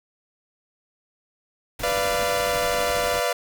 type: noise with tremolo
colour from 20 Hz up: pink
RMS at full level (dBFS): -33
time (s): 1.79-3.2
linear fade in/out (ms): 5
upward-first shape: triangle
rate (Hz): 12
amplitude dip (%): 35
type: chord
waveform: sawtooth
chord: B diminished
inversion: none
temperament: equal with one note detuned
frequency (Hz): 493.9 / 587.3 / 688.8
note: B4 / D5 / F5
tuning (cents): 0 / 0 / -24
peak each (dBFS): -22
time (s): 1.83-3.33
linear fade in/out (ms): 5
effects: none